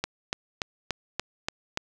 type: click train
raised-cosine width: 0.2 ms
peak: -10 dBFS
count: 7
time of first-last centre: 0.04-1.774 s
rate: 3.46 Hz
effects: none